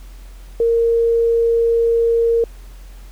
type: tone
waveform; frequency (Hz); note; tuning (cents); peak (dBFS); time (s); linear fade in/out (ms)
sine; 463.1; A#4; -11; -12; 0.6-2.44; 2
effects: added 44 Hz sine -34 dBFS peak until 3.11 s + pink hiss -49 dBFS RMS until 3.11 s